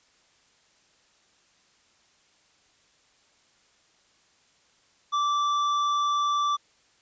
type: tone with hard clipping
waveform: sine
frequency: 1167 Hz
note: D6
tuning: 11 cents flat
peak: -24 dBFS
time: 5.12-6.57 s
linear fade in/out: 20 ms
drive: 8 dB
effects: white hiss -63 dBFS RMS until 7.01 s + resampled to 16000 Hz